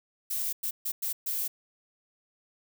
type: noise bursts at uneven times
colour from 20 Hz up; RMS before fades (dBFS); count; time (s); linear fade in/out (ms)
violet; -31; 5; 0.3-0.53 / 0.63-0.71 / 0.85-0.92 / 1.02-1.13 / 1.26-1.48; 10
effects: none